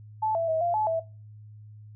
sine tone with pitch steps, 870 / 664 / 641 / 692 / 859 / 655 Hz, A5 / E5 / E5 / F5 / A5 / E5, -20 / +12 / -49 / -16 / -42 / -11 cents, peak -23 dBFS, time 0.22-1 s, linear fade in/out 10 ms, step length 130 ms, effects noise-tail reverb RT60 0.3 s tail -20 dB re dry + added 106 Hz sine -44 dBFS peak until 1.95 s

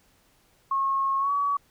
sine tone with pitch glide, 1087 to 1134.5 Hz, C#6 to C#6, -34 to +40 cents, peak -22 dBFS, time 0.71-1.57 s, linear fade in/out 5 ms, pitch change +74 cents, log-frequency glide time 1.19-1.31 s, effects pink hiss -63 dBFS RMS until 1.7 s

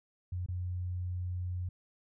sine tone with dropouts, 90 Hz, F#2, 47 cents flat, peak -33 dBFS, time 0.32-1.69 s, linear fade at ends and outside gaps 5 ms, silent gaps 0.462-0.485 s, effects none

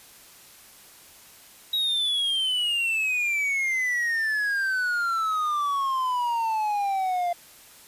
triangle exponential sweep, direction down, 3840 to 691 Hz, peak -21 dBFS, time 1.73-7.33 s, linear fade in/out 5 ms, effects white hiss -50 dBFS RMS until 7.87 s + resampled to 32000 Hz

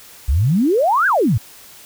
sine exponential two-way sweep, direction up then down, 59.1 to 1661.2 to 91.6 Hz, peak -12 dBFS, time 0.28-1.38 s, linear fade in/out 10 ms, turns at 1.07 s, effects white hiss -42 dBFS RMS until 1.85 s

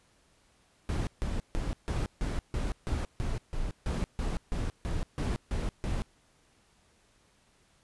brown noise bursts, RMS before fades -31 dBFS, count 16, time 0.89-6.02 s, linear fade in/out 0 ms, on 180 ms, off 150 ms, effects pink hiss -66 dBFS RMS until 7.83 s + resampled to 24000 Hz

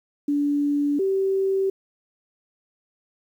sine tone pair in turn, 288.7 / 386.4 Hz, D4 / G4, -30 / -25 cents, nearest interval perfect fourth, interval 505 cents, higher second, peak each -19 dBFS, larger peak neither, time 0.28-0.99 / 0.99-1.7 s, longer neither, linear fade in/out 5 ms, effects 9-bit

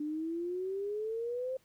sine exponential sweep, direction up, 294.9 to 528 Hz, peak -33 dBFS, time 0-1.57 s, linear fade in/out 5 ms, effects pink hiss -69 dBFS RMS until 1.64 s

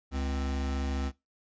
square tone pair together, 69.3 / 262.7 Hz, C#2 / C4, 0 / +7 cents, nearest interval octave + major seventh, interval 2307 cents, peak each -31 / -38 dBFS, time 0.11-1.12 s, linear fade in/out 50 ms, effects noise-tail reverb RT60 0.2 s tail -19 dB re dry + resampled to 16000 Hz

